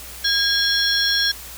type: tone cluster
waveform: sine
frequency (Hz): 1631 / 3346 / 4212 / 5510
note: G#6 / G#7 / C8 / F8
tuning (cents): -32 / +12 / +11 / -24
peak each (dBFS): -22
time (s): 0.24-1.32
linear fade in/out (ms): 10
effects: added 60 Hz sine -42 dBFS peak until 1.57 s + white hiss -37 dBFS RMS until 1.57 s